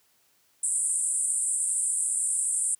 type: band-pass noise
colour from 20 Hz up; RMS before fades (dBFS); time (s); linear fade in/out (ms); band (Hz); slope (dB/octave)
white; -27; 0.63-2.75; 5; 8000 to 9600; 96
effects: white hiss -66 dBFS RMS until 2.79 s + high-pass 60 Hz 12 dB/octave